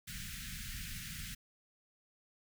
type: band-stop noise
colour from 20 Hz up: pink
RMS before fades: -44 dBFS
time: 0.07-1.35 s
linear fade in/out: 10 ms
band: 220 to 1500 Hz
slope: 48 dB/octave
effects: none